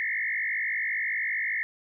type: tone with frequency modulation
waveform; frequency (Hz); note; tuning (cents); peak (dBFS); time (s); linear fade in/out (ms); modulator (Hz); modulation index
sine; 1975.5; B6; 0; -26; 0-1.63; 0; 52.6; 3.9
effects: none